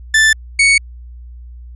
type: tone pair in turn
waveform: 40% pulse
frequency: 1760 / 2225 Hz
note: A6 / C#7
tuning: 0 / +6 cents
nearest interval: major third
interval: 406 cents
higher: second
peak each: -7 dBFS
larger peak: neither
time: 0.14-0.33 / 0.59-0.78 s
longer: neither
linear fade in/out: 5 ms
effects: added 60 Hz sine -31 dBFS peak until 1.75 s + resampled to 24000 Hz